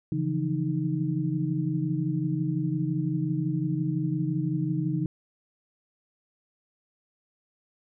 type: tone cluster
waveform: sine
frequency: 139.1 / 164.8 / 177 / 309.8 Hz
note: C#3 / E3 / F3 / D#4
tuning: +6 / 0 / +23 / -7 cents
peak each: -29 / -29 / -36 / -30 dBFS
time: 0.12-5.06 s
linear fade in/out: 2 ms
effects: none